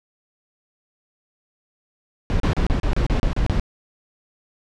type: noise bursts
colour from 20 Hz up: brown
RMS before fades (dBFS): -19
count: 10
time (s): 2.3-3.597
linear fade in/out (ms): 0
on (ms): 100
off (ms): 33
effects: low-pass 5000 Hz 12 dB/octave